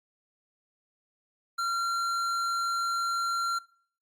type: tone with tanh clipping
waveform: sine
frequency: 1373 Hz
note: F6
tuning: 30 cents flat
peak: -29 dBFS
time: 1.58-3.59 s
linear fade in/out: 10 ms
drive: 15 dB
effects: noise-tail reverb RT60 0.5 s tail -21 dB re dry + Opus 48 kbps